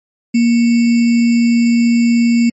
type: tone with sample-and-hold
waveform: sine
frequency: 234.6 Hz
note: A#3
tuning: 11 cents sharp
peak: -8 dBFS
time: 0.34-2.5 s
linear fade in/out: 10 ms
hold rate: 2450 Hz
effects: MP3 32 kbps